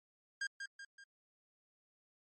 45% pulse tone with echo, 1609 Hz, G6, 45 cents sharp, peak -36 dBFS, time 0.41-0.47 s, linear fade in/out 5 ms, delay 190 ms, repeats 3, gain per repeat -6 dB, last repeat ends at 1.04 s, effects low-pass 12000 Hz 12 dB/octave + MP3 32 kbps

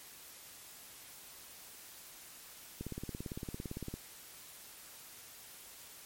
click train, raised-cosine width 3 ms, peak -27 dBFS, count 21, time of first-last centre 2.81-3.94 s, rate 17.7 Hz, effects white hiss -53 dBFS RMS until 6.05 s + MP3 64 kbps

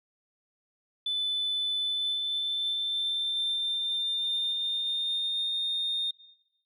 sine tone with pitch glide, 3504 to 3661 Hz, A7 to A#7, -8 to -32 cents, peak -26 dBFS, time 1.06-6.11 s, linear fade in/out 5 ms, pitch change +76 cents, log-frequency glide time 1.8-5.53 s, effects noise-tail reverb RT60 0.9 s tail -17 dB re dry + tanh soft clip ceiling -23 dBFS

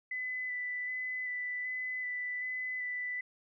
sine tone with vibrato, 1999 Hz, B6, 20 cents sharp, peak -34 dBFS, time 0.11-3.21 s, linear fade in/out 5 ms, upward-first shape square, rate 1.3 Hz, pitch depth 11 cents each way, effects none

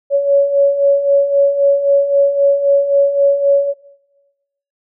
sine beating tone pair, 558 / 561.8 Hz, C#5 / C#5, +11 / +23 cents, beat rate 3.8 Hz, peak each -17 / -10 dBFS, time 0.1-3.74 s, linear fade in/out 50 ms, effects noise-tail reverb RT60 1.0 s tail -18 dB re dry

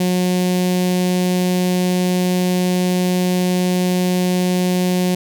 sawtooth tone with notch filter, 181.2 Hz, F#3, 36 cents flat, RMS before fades -17 dBFS, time 0-5.15 s, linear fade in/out 5 ms, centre 1300 Hz, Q 0.8, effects none

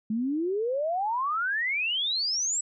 sine exponential sweep, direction up, 210 to 7900 Hz, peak -25 dBFS, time 0.1-2.61 s, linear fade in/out 5 ms, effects none

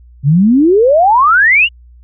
sine exponential sweep, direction up, 130.81 to 2960 Hz, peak -5 dBFS, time 0.23-1.69 s, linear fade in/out 50 ms, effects added 60 Hz sine -37 dBFS peak until 2.03 s

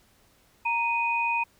sine tone pair together, 932.3 / 2489 Hz, A#5 / D#7, 0 / 0 cents, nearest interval octave + perfect fourth, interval 1700 cents, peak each -26 dBFS, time 0.65-1.44 s, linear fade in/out 10 ms, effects pink hiss -62 dBFS RMS until 1.59 s

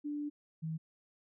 sine tone pair in turn, 293.7 / 159.96 Hz, D4 / D#3, 0 / +48 cents, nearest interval major seventh, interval 1052 cents, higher first, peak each -35 / -35 dBFS, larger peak neither, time 0.04-0.3 / 0.62-0.78 s, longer first, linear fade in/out 20 ms, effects none

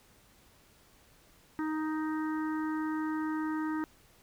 harmonic tone, 311.7 Hz, D#4, 3 cents sharp, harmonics 1 / 3 / 4 / 5 / 6, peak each -31 / -41 / -43 / -45 / -47 dBFS, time 1.59-3.84 s, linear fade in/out 0 ms, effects pink hiss -62 dBFS RMS until 4.22 s

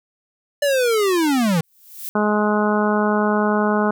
square linear sweep, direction down, 587.3 to 153 Hz, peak -16 dBFS, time 0.62-1.61 s, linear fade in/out 5 ms
violet noise with exponential growth, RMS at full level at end -27 dBFS, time 1.63-2.09 s, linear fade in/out 0 ms, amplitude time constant 100 ms
harmonic tone, 210.2 Hz, G#3, 21 cents sharp, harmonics 1 / 2 / 3 / 4 / 5 / 6 / 7, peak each -19 / -22 / -24 / -25 / -26 / -27 / -27 dBFS, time 2.15-3.91 s, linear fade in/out 5 ms
effects none

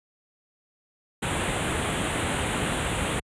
pink band-stop noise, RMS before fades -26 dBFS, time 1.22-3.2 s, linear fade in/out 10 ms, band 3600 to 7700 Hz, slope 48 dB/octave, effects high-pass 60 Hz 12 dB/octave + resampled to 22050 Hz

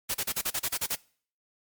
white noise bursts, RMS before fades -29 dBFS, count 10, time 0.09-0.955 s, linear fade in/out 10 ms, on 55 ms, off 35 ms, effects noise-tail reverb RT60 0.5 s tail -23 dB re dry + MP3 96 kbps

